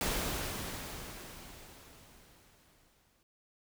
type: noise with exponential decay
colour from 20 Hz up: pink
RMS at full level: -32 dBFS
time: 0.01-3.23 s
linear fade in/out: 1 ms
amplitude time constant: 700 ms
effects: none